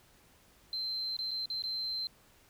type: tone with dropouts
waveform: sine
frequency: 4109 Hz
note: C8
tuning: 32 cents flat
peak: -32 dBFS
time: 0.73-2.07 s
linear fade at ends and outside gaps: 1 ms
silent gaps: 1.167-1.189 / 1.309-1.314 / 1.457-1.501 / 1.622-1.638 s
effects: tanh soft clip ceiling -29 dBFS + pink hiss -63 dBFS RMS until 2.49 s